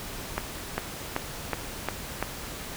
accelerating click train, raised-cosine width 0.5 ms, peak -11 dBFS, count 6, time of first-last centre 0.38-2.226 s, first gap 400 ms, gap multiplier 0.96, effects pink hiss -38 dBFS RMS until 2.76 s

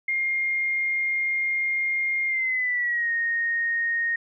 sine tone with pitch glide, 2123 to 1858.9 Hz, C7 to A#6, +25 to -5 cents, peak -22 dBFS, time 0.08-4.16 s, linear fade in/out 5 ms, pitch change -230 cents, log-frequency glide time 2.27-3.11 s, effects none

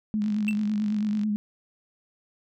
sine tone with vibrato, 210.9 Hz, G#3, 27 cents sharp, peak -23 dBFS, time 0.14-1.36 s, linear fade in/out 0 ms, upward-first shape sine, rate 9.1 Hz, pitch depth 39 cents each way
click train, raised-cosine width 0.2 ms, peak -28 dBFS, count 50, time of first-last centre 0.22-1.234 s, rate 48.3 Hz
triangle tone with exponential decay, 2677 Hz, E7, 26 cents sharp, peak -21 dBFS, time 0.48-0.57 s, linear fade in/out 1 ms, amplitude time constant 18 ms
effects none

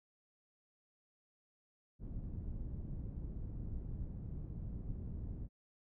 pink low-pass noise, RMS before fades -43 dBFS, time 1.99-5.49 s, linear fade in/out 50 ms, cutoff 170 Hz, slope 12 dB/octave, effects none

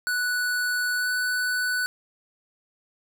square tone with pitch glide, 1480 to 1491.2 Hz, F#6 to F#6, 0 to +13 cents, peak -24 dBFS, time 0.07-1.86 s, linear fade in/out 0 ms, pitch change +13 cents, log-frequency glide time 0.96-1.08 s, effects none

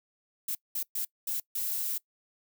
violet noise bursts at uneven times, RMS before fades -32 dBFS, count 5, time 0.48-0.55 / 0.75-0.83 / 0.95-1.05 / 1.27-1.4 / 1.55-1.98 s, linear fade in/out 5 ms, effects noise-tail reverb RT60 0.1 s tail -23 dB re dry

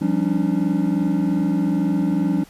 triangle tone cluster, 173.5 / 196.5 / 277.8 / 300.5 Hz, F3 / G3 / C#4 / D4, -11 / +4 / +4 / +40 cents, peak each -21 dBFS, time 0.01-2.44 s, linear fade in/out 10 ms, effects pink hiss -49 dBFS RMS until 2.49 s + resampled to 32000 Hz

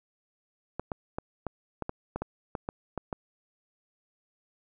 clicks, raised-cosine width 1 ms, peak -18 dBFS, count 12, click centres 0.796 / 0.918 / 1.185 / 1.467 / 1.823 / 1.894 / 2.16 / 2.22 / 2.552 / 2.689 / 2.977 / 3.128 s, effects none

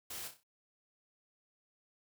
white noise with echo, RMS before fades -44 dBFS, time 0.1-0.28 s, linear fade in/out 5 ms, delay 31 ms, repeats 5, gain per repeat -7 dB, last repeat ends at 0.435 s, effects none

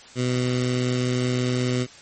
15% pulse tone with notch filter, 125.1 Hz, B2, 23 cents sharp, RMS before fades -23 dBFS, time 0.15-1.87 s, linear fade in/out 50 ms, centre 910 Hz, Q 0.68, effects white hiss -46 dBFS RMS until 2.01 s + MP3 32 kbps

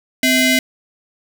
sawtooth ring-modulated tone, 903 Hz, A5, 45 cents sharp, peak -5 dBFS, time 0.23-0.59 s, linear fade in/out 2 ms, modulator 1160 Hz, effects none

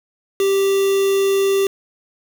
triangle tone with quantisation, 392 Hz, G4, in tune, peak -12 dBFS, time 0.4-1.67 s, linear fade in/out 2 ms, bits 4, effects none

